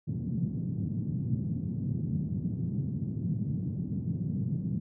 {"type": "band-pass noise", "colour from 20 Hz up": "white", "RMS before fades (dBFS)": -32, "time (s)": [0.07, 4.8], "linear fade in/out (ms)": 20, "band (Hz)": [110, 190], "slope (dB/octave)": 24, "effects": []}